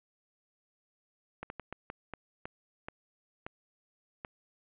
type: slowing click train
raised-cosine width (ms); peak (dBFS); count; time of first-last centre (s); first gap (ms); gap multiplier
0.5; -24; 10; 1.43-4.248; 71; 1.35
effects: resampled to 8000 Hz + 11-bit